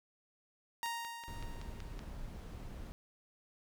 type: tone with exponential decay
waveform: sawtooth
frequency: 932.3 Hz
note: A#5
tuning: in tune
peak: -31 dBFS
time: 0.83-2.21 s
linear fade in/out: 0 ms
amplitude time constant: 300 ms
type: click train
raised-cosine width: 0.2 ms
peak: -32 dBFS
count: 7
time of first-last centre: 0.86-1.992 s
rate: 5.3 Hz
type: noise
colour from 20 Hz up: brown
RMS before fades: -45 dBFS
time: 1.28-2.92 s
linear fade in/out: 0 ms
effects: none

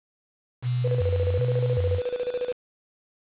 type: tone with vibrato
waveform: sine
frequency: 105.7 Hz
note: G#2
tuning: 31 cents sharp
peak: -22 dBFS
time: 0.62-2.01 s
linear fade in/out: 50 ms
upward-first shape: square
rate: 1.3 Hz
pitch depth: 270 cents each way
type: tone with tremolo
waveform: sine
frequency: 493.9 Hz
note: B4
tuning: in tune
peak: -23 dBFS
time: 0.84-2.53 s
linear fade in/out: 10 ms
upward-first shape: square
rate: 14 Hz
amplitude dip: 70%
effects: resampled to 8000 Hz + 7-bit

